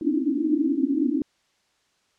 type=band-pass noise; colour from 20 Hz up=pink; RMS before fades=-23 dBFS; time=0.01-1.22 s; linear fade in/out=2 ms; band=260 to 320 Hz; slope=96 dB/octave; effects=white hiss -67 dBFS RMS until 2.18 s + low-pass 6000 Hz 12 dB/octave